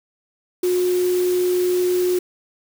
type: tone in noise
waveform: sine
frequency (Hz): 361.1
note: F#4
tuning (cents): -42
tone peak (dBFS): -16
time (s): 0.63-2.19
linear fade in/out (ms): 5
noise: white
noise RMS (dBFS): -33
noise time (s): 0.63-2.19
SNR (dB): +14
effects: none